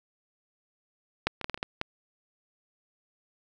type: clicks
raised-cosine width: 0.3 ms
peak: -8 / -21 / -13 / -17 / -14 / -28 / -13 / -13 dBFS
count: 8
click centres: 1.27 / 1.413 / 1.444 / 1.497 / 1.544 / 1.576 / 1.629 / 1.814 s
effects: none